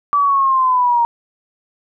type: linear sweep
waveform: sine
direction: down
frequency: 1159 to 932.3 Hz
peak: -11 dBFS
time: 0.13-1.05 s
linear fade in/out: 0 ms
effects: none